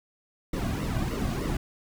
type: noise with flanger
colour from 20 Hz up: brown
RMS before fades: -29 dBFS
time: 0.53-1.57 s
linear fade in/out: 5 ms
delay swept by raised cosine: 1.2 to 2.3 ms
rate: 3.3 Hz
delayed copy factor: -0.8
effects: none